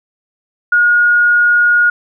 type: tone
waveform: sine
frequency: 1438 Hz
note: F#6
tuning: 50 cents flat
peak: -7 dBFS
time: 0.72-1.9 s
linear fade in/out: 5 ms
effects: none